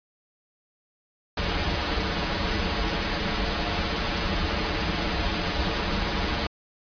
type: noise with comb filter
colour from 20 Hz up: pink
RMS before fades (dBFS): -26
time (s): 1.37-6.47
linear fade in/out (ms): 5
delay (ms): 7.8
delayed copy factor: -0.85
effects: resampled to 11025 Hz